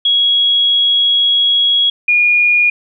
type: tone pair in turn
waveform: sine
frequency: 3322 / 2435 Hz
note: G#7 / D#7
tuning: 0 / -38 cents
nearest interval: perfect fourth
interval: 538 cents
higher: first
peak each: -9 / -8 dBFS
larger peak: second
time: 0.05-1.9 / 2.08-2.7 s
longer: first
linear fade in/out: 5 ms
effects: none